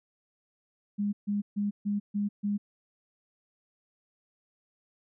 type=tone bursts; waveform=sine; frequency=204.5 Hz; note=G#3; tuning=26 cents flat; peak=-26 dBFS; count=6; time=0.98-2.58 s; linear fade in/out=20 ms; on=150 ms; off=140 ms; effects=none